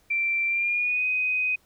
sine tone with pitch glide, 2351 to 2505 Hz, D7 to D#7, +1 to +11 cents, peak -22 dBFS, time 0.1-1.56 s, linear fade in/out 10 ms, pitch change +110 cents, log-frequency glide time 0.47-1.05 s, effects pink hiss -63 dBFS RMS until 1.65 s

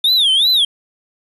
triangle tone with vibrato, 3520 Hz, A7, in tune, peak -9 dBFS, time 0.04-0.65 s, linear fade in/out 5 ms, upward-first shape sine, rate 2.7 Hz, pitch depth 240 cents each way, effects resampled to 32000 Hz + 8-bit

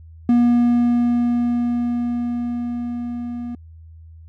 triangle tone with level ramp, 240 Hz, B3, 49 cents flat, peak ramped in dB -9 to -24 dBFS, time 0.29-3.55 s, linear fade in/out 2 ms, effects added 81 Hz sine -39 dBFS peak until 4.28 s

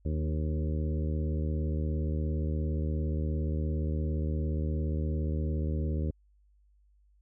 harmonic tone with a mistuned harmonic, 77.2 Hz, D#2, 13 cents flat, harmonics 1 / 2 / 3 / 4 / 5 / 6 / 7, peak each -29 / -35 / -39 / -41 / -43 / -45 / -46 dBFS, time 0.05-6.11 s, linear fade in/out 5 ms, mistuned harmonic 4, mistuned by -16 cents, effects added 50 Hz sine -61 dBFS peak until 7.21 s

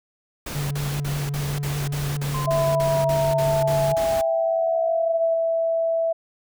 pink noise bursts, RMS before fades -32 dBFS, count 13, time 0.46-4.214 s, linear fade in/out 5 ms, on 250 ms, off 42 ms
triangle tone with vibrato, 143.2 Hz, D3, 43 cents flat, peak -22 dBFS, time 0.54-3.95 s, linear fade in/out 20 ms, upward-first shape sine, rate 5.1 Hz, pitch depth 20 cents each way
sine linear sweep, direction down, 1046.5 to 653 Hz, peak -28 dBFS, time 2.34-5.34 s, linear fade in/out 5 ms
sine tone, 659.3 Hz, E5, in tune, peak -19 dBFS, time 2.47-6.13 s, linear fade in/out 10 ms
effects none

